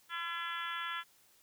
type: harmonic tone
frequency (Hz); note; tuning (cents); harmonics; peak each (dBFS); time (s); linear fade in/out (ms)
338.7; E4; +47; 3 / 4 / 5 / 6 / 7 / 8 / 9 / 10; -45 / -40 / -42 / -47 / -50 / -51 / -48 / -46; 0.09-1.04; 50
effects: white hiss -66 dBFS RMS until 1.42 s